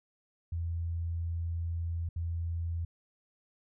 sine tone bursts at uneven times, 84.1 Hz, E2, 35 cents sharp, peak -31 dBFS, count 2, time 0.52-2.09 / 2.16-2.85 s, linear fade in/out 5 ms, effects none

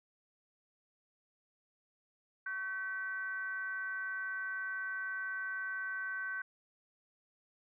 sine tone with frequency modulation, 1530 Hz, G6, 42 cents flat, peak -36 dBFS, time 2.46-6.42 s, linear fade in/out 5 ms, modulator 414 Hz, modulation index 0.5, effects none

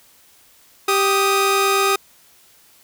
sawtooth tone pair together, 392 / 1244.5 Hz, G4 / D#6, 0 / 0 cents, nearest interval octave + minor sixth, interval 2000 cents, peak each -14 dBFS, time 0.88-1.96 s, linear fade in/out 5 ms, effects white hiss -52 dBFS RMS until 2.83 s

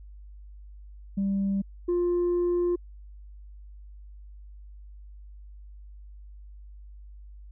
sine tone pair in turn, 196.6 / 351.1 Hz, G3 / F4, +5 / +9 cents, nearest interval minor seventh, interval 1004 cents, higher second, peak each -22 / -20 dBFS, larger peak second, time 1.17-1.62 / 1.88-2.76 s, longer second, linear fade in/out 10 ms, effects tanh soft clip ceiling -21 dBFS + added 50 Hz sine -43 dBFS peak until 7.51 s

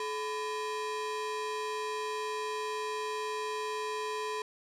45% pulse ring-modulated tone, 716 Hz, F5, 43 cents sharp, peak -30 dBFS, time 0-4.42 s, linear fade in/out 2 ms, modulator 287 Hz, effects low-pass 8000 Hz 12 dB/octave

